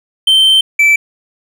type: tone pair in turn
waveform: triangle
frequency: 3111 / 2321 Hz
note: G7 / D7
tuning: -14 / -21 cents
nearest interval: perfect fourth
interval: 507 cents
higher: first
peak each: -4 dBFS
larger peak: neither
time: 0.27-0.61 / 0.79-0.96 s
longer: first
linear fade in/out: 5 ms
effects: none